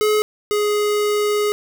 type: tone pair in turn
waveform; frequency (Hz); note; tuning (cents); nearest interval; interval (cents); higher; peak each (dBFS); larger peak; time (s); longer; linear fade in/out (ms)
square; 425.2 / 417.2; G#4 / G#4; +41 / +8; unison; 33; first; -15 / -17; first; 0.01-0.22 / 0.51-1.52; second; 0
effects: none